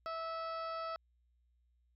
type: harmonic tone with a mistuned harmonic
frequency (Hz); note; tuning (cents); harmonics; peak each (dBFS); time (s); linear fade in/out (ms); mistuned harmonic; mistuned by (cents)
654; E5; -14; 1 / 2 / 3 / 4 / 5 / 6 / 7 / 8; -42 / -40 / -56 / -57 / -60 / -62 / -56 / -59; 0.06-0.96; 0; 4; -18
effects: added 60 Hz sine -70 dBFS peak until 1.95 s